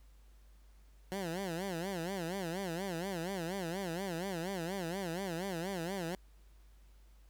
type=tone with vibrato; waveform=15% pulse; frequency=180.1 Hz; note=F#3; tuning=46 cents flat; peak=-30 dBFS; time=1.12-6.15 s; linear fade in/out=0 ms; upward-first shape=sine; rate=4.2 Hz; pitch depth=180 cents each way; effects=added 50 Hz sine -57 dBFS peak until 7.29 s + pink hiss -71 dBFS RMS until 7.29 s